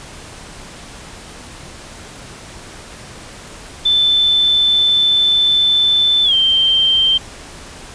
sine tone with pitch glide, 3526 to 3141 Hz, A7 to G7, +3 to +3 cents, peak -10 dBFS, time 3.85-7.18 s, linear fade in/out 10 ms, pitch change -200 cents, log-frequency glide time 6.24-6.34 s, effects pink hiss -35 dBFS RMS until 7.94 s + resampled to 22050 Hz

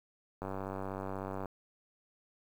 click train, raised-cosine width 1 ms, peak -25 dBFS, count 101, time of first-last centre 0.42-1.457 s, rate 96.4 Hz, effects 9-bit

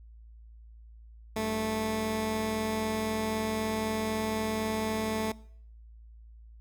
15% pulse tone pair together, 97.6 / 219.1 Hz, G2 / A3, -7 / -7 cents, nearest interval octave + major second, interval 1400 cents, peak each -33 / -23 dBFS, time 1.36-5.32 s, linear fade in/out 5 ms, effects noise-tail reverb RT60 0.6 s tail -21 dB re dry + added 56 Hz sine -48 dBFS peak until 6.6 s

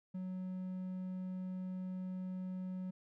triangle tone, 185 Hz, F#3, in tune, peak -37 dBFS, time 0.14-2.91 s, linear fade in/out 10 ms, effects none

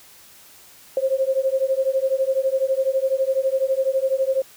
sine beating tone pair, 526 / 538 Hz, C5 / C5, +9 / +48 cents, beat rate 12 Hz, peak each -21 dBFS, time 0.97-4.42 s, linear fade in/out 2 ms, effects white hiss -48 dBFS RMS until 4.56 s

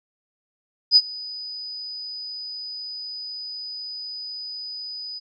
sine tone with ADSR envelope, 4978 Hz, D#8, in tune, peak -8 dBFS, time 0.91-5.2 s, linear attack 53 ms, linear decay 45 ms, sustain -23 dB, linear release 25 ms, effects none

